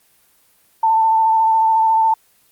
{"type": "tone with vibrato", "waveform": "sine", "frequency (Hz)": 890, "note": "A5", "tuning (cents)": 20, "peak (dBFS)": -11, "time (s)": [0.83, 2.14], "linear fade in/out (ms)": 5, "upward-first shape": "square", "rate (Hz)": 14, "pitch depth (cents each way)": 16, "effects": ["white hiss -56 dBFS RMS until 2.51 s", "Opus 24 kbps"]}